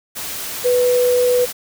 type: tone in noise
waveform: sine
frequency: 493.9 Hz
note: B4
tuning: in tune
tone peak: -12 dBFS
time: 0.64-1.46 s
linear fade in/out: 20 ms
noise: white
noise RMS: -27 dBFS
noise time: 0.15-1.53 s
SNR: +12 dB
effects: none